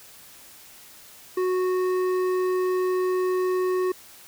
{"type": "tone with hard clipping", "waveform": "triangle", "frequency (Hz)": 368.1, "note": "F#4", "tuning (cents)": -9, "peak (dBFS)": -23, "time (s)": [1.37, 3.92], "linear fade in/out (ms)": 5, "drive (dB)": 13, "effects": ["white hiss -48 dBFS RMS until 4.27 s"]}